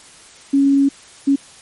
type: tone bursts at uneven times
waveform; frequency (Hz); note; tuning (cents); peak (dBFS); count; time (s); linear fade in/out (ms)
sine; 277.2; C#4; 0; -10; 2; 0.53-0.89 / 1.27-1.36; 10
effects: white hiss -43 dBFS RMS until 1.61 s + MP3 48 kbps